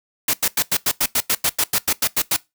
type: noise bursts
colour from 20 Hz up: white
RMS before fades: -18 dBFS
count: 15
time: 0.28-2.365 s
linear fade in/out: 5 ms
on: 55 ms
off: 90 ms
effects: noise-tail reverb RT60 0.2 s tail -21 dB re dry